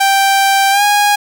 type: tone with pitch glide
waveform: sawtooth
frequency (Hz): 784 to 822.5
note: G5 to G#5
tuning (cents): 0 to -17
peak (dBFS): -5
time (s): 0-1.16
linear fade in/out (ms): 10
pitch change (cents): +83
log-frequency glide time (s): 0.71-0.83
effects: none